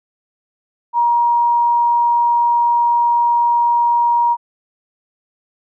sine tone, 948 Hz, A#5, 29 cents sharp, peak -11 dBFS, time 0.93-4.37 s, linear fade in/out 50 ms, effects none

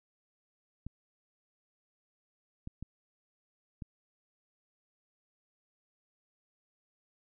clicks, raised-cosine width 5 ms, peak -28 dBFS, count 4, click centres 0.866 / 2.674 / 2.826 / 3.822 s, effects none

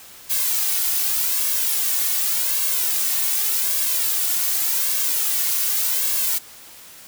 blue noise with flanger, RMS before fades -21 dBFS, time 0.29-6.39 s, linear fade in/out 20 ms, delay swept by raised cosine 1.8 to 2.79 ms, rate 0.86 Hz, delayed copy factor +0.8, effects white hiss -43 dBFS RMS until 7.07 s

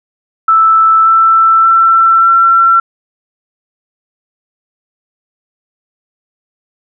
sine tone with pitch steps, 1318.5 / 1330 / 1341.5 / 1353.2 Hz, E6 / E6 / E6 / E6, 0 / +15 / +30 / +45 cents, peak -4 dBFS, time 0.48-2.8 s, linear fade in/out 5 ms, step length 580 ms, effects none

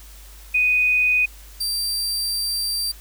sine / sawtooth tone pair in turn, 2489 / 4699 Hz, D#7 / D8, 0 / 0 cents, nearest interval major seventh, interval 1100 cents, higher second, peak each -15 / -19 dBFS, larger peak first, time 0.54-1.26 / 1.6-2.92 s, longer second, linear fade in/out 10 ms, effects added 50 Hz sine -41 dBFS peak until 3 s + white hiss -47 dBFS RMS until 3 s

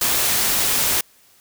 white noise, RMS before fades -19 dBFS, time 0.01-1.01 s, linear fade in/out 5 ms, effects white hiss -54 dBFS RMS until 1.4 s

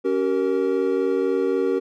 triangle chord, G diminished, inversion second, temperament equal with one note detuned, 277.2 / 382.4 / 466.2 Hz, Db4 / G4 / Bb4, 0 / -43 / 0 cents, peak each -24 / -20 / -21 dBFS, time 0.04-1.8 s, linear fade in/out 20 ms, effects none

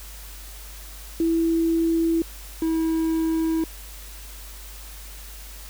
sine / triangle tone pair in turn, 330 / 323.8 Hz, E4 / E4, +2 / -31 cents, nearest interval unison, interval 33 cents, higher first, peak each -18 dBFS, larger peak neither, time 1.2-2.22 / 2.62-3.64 s, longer neither, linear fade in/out 2 ms, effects added 50 Hz sine -39 dBFS peak until 5.69 s + white hiss -43 dBFS RMS until 5.69 s

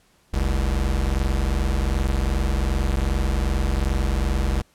square tone pair together, 44.61 / 67.2 Hz, F1 / C2, +38 / +47 cents, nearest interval perfect fifth, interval 709 cents, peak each -23 dBFS, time 0.33-4.62 s, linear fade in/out 10 ms, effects pink hiss -60 dBFS RMS until 4.74 s + low-pass 12000 Hz 12 dB/octave

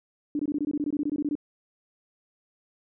sine tone bursts, 293.7 Hz, D4, in tune, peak -24 dBFS, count 16, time 0.35-1.353 s, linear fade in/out 2 ms, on 43 ms, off 21 ms, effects none

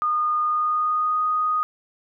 sine tone with pitch glide, 1223 to 1242.9 Hz, D#6 to D#6, -30 to -2 cents, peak -19 dBFS, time 0.02-1.63 s, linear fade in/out 0 ms, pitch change +28 cents, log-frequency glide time 0.42-1.21 s, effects none

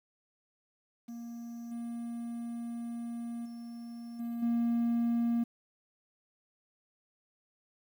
triangle tone with level steps, 234.5 Hz, A#3, 11 cents sharp, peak -38 / -34 / -39 / -32 / -24 dBFS, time 1.08-5.44 s, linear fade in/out 10 ms, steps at 1.71 / 3.45 / 4.19 / 4.42 s, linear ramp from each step 10 ms, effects tanh soft clip ceiling -20 dBFS + 10-bit

